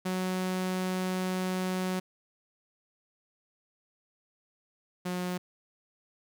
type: tone pair in turn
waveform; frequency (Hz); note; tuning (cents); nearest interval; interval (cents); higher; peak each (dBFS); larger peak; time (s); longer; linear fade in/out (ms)
sawtooth; 185 / 180.36; F#3 / F#3; 0 / -44; unison; 44; first; -25 / -27; first; 0.05-2 / 5.05-5.38; first; 10
effects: none